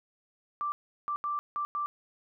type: tone bursts at uneven times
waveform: sine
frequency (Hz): 1174.7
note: D6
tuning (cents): 0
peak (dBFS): -29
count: 5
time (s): 0.61-0.72 / 1.08-1.16 / 1.24-1.39 / 1.56-1.65 / 1.75-1.86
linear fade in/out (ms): 0
effects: none